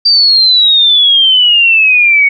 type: exponential sweep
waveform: sine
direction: down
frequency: 4699 to 2217 Hz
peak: -4 dBFS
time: 0.05-2.29 s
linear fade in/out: 10 ms
effects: none

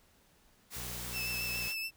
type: noise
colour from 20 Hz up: white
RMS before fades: -42 dBFS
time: 0.7-1.75 s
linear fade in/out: 50 ms
type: tone with pitch glide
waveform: 20% pulse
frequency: 61 to 60.09 Hz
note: B1 to B1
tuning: -21 to -47 cents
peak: -39 dBFS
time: 0.75-1.69 s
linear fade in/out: 20 ms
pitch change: -26 cents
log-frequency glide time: 1.18-1.56 s
type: tone with vibrato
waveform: 30% pulse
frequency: 2637 Hz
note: E7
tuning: in tune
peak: -32 dBFS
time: 1.12-1.91 s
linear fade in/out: 50 ms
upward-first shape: sine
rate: 7 Hz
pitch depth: 23 cents each way
effects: pink hiss -66 dBFS RMS until 1.96 s

